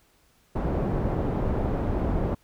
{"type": "low-pass noise", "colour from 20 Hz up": "pink", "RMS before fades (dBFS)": -26, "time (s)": [0.55, 2.35], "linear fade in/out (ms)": 10, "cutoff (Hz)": 660, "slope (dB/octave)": 12, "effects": ["pink hiss -63 dBFS RMS until 2.43 s"]}